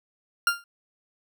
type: tone with exponential decay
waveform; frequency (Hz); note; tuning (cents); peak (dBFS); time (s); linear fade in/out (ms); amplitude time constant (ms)
40% pulse; 1396.9; F6; 0; -15; 0.47-0.64; 2; 36
effects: none